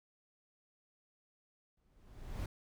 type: noise with exponential growth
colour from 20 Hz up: brown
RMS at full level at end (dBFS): -36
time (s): 1.77-2.46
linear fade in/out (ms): 5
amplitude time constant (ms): 150
effects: none